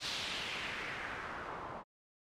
white noise with low-pass filter sweep, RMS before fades -41 dBFS, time 0-1.84 s, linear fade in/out 50 ms, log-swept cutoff 4300 to 910 Hz, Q 2, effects MP3 64 kbps

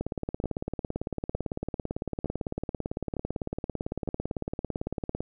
two click trains, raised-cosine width 2 ms, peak -18 / -17 dBFS, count 5 / 94, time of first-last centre 0.44-4.076 / 0.01-5.206 s, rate 1.1 / 17.9 Hz, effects none

